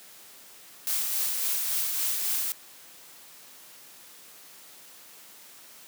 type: noise with tremolo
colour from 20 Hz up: blue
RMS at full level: -27 dBFS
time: 0.87-2.52 s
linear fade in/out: 0 ms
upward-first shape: sine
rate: 3.6 Hz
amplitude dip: 30%
effects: white hiss -50 dBFS RMS until 5.87 s + high-pass 150 Hz 12 dB/octave

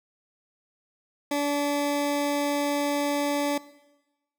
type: tone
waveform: 20% pulse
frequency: 288.2 Hz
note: D4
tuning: 33 cents flat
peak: -19 dBFS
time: 1.31-3.58 s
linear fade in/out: 5 ms
effects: noise-tail reverb RT60 1.0 s tail -18 dB re dry

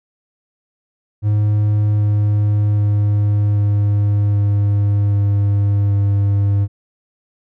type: tone with pitch steps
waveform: triangle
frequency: 104.8 / 104.08 / 103.36 / 102.64 / 101.93 / 101.23 / 100.53 Hz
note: G#2 / G#2 / G#2 / G#2 / G#2 / G#2 / G2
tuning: +16 / +4 / -8 / -20 / -32 / -44 / +44 cents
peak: -10 dBFS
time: 1.22-6.68 s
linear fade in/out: 50 ms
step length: 780 ms
effects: none

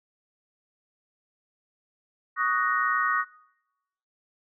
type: chord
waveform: sine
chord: D# minor seventh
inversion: third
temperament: equal with one note detuned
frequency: 1122.9 / 1244.5 / 1480 / 1864.7 Hz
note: C#6 / D#6 / F#6 / A#6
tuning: +22 / 0 / 0 / 0 cents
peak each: -28 / -27 / -29 / -28 dBFS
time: 2.36-3.25 s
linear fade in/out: 50 ms
effects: noise-tail reverb RT60 0.9 s tail -22 dB re dry

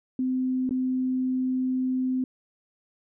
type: tone with dropouts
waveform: sine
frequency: 257.1 Hz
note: C4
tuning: 30 cents flat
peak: -23 dBFS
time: 0.19-2.24 s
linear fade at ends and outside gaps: 2 ms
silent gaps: 0.693-0.708 s
effects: none

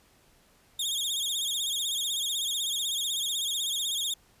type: tone with vibrato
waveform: sawtooth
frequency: 3477 Hz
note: A7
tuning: 21 cents flat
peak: -25 dBFS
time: 0.79-4.14 s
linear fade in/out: 5 ms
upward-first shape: sine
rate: 16 Hz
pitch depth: 130 cents each way
effects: pink hiss -62 dBFS RMS until 4.4 s + resampled to 32000 Hz

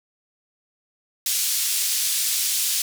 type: band-pass noise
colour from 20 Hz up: white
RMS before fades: -23 dBFS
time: 1.26-2.82 s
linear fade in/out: 2 ms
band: 3500 to 12000 Hz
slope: 12 dB/octave
effects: none

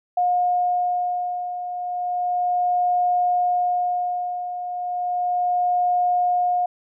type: beating tone pair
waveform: sine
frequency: 716 / 716.34 Hz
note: F5 / F5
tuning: +43 / +44 cents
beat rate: 0.34 Hz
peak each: -26 / -20 dBFS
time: 0.17-6.66 s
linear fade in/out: 5 ms
effects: none

